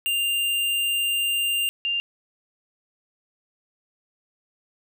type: tone pair in turn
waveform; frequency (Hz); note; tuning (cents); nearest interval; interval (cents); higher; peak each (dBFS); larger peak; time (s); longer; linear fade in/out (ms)
square / sine; 2794 / 2794; F7 / F7; 0 / 0; unison; 0; neither; -22; neither; 0.06-1.69 / 1.85-2; first; 0
effects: none